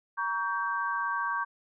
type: chord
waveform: sine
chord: G diminished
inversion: first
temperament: just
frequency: 940.8 / 1128.9 / 1568 Hz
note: Bb5 / Db6 / G6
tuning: +16 / +31 / 0 cents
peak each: -34 / -31 / -32 dBFS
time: 0.17-1.45 s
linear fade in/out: 20 ms
effects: none